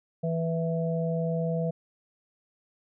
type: harmonic tone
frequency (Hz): 164.81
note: E3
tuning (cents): 0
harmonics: 1 / 3 / 4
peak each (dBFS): -27 / -32 / -33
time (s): 0.23-1.71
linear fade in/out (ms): 10
effects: none